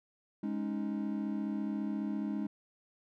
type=chord; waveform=triangle; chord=Ab suspended fourth; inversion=none; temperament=just; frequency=207.7 / 276.9 / 311.5 Hz; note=Ab3 / Db4 / Eb4; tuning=0 / -2 / +2 cents; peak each=-33 / -37 / -37 dBFS; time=0.43-2.47 s; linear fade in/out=5 ms; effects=none